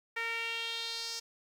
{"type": "tone with band-pass filter sweep", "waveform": "sawtooth", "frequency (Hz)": 459.5, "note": "A#4", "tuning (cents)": -25, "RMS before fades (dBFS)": -37, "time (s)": [0.16, 1.2], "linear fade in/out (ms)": 10, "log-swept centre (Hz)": [2000, 5500], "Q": 3.4, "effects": ["10-bit"]}